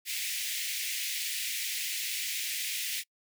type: high-pass noise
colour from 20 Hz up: pink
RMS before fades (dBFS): -34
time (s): 0.05-3.04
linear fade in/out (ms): 50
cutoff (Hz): 2000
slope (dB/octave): 48
effects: noise-tail reverb RT60 0.1 s tail -26 dB re dry